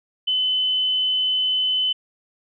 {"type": "tone", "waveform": "sine", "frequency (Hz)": 3028, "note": "F#7", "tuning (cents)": 39, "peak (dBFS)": -18, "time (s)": [0.27, 1.93], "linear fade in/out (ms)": 10, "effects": []}